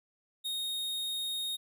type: tone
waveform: 45% pulse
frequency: 3721 Hz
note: A#7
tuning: 4 cents flat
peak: -33 dBFS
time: 0.44-1.57 s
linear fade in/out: 20 ms
effects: none